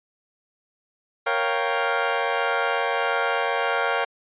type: chord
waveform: 20% pulse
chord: G half-diminished seventh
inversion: first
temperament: equal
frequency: 466.2 / 554.4 / 698.5 / 784 Hz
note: Bb4 / Db5 / F5 / G5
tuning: 0 / 0 / 0 / 0 cents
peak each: -22 dBFS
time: 1.26-4.05 s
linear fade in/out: 10 ms
effects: resampled to 8000 Hz